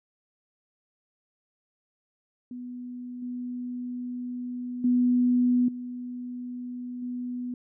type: tone with level steps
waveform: sine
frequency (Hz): 246.9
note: B3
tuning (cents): 0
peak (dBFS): -35 / -31 / -19 / -33 / -30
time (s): 2.51-7.54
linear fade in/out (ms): 2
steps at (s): 3.22 / 4.84 / 5.68 / 7.02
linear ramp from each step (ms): 5
effects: none